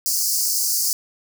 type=high-pass noise; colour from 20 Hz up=pink; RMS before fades=-21 dBFS; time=0.06-0.93 s; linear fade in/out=0 ms; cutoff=4600 Hz; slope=96 dB/octave; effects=none